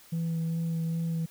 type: tone with vibrato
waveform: sine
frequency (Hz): 164.81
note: E3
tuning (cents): 0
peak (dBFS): -25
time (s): 0.12-1.26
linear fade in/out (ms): 10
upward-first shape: sine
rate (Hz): 2.5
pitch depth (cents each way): 13
effects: tanh soft clip ceiling -26 dBFS + white hiss -55 dBFS RMS until 1.3 s